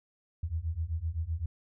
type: beating tone pair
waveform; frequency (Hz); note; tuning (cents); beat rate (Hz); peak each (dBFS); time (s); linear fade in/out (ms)
sine; 77.78 / 85.58; D#2 / F2; 0 / -35; 7.8; -34 / -33; 0.43-1.46; 5
effects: none